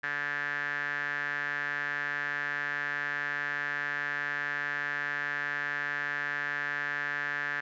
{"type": "tone with band-pass filter", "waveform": "sawtooth", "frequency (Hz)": 144.8, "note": "D3", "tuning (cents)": -24, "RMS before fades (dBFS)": -33, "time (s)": [0.03, 7.61], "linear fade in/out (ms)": 10, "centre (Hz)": 1700, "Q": 9.1, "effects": ["resampled to 16000 Hz"]}